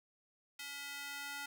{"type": "tone with high-pass filter sweep", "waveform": "square", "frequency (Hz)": 284.2, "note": "C#4", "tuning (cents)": 43, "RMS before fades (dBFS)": -45, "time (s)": [0.59, 1.46], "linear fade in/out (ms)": 5, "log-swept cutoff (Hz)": [2300, 1300], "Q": 1.2, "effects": []}